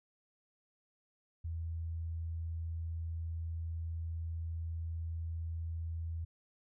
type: tone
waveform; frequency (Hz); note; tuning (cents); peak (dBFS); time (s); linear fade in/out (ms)
sine; 82.41; E2; 0; -36; 1.44-6.25; 10
effects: none